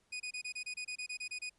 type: tone bursts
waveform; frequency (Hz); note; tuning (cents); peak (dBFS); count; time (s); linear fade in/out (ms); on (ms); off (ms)
sawtooth; 2480; D#7; -6; -35; 13; 0.12-1.497; 10; 81; 27
effects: pink hiss -74 dBFS RMS until 1.58 s + resampled to 24000 Hz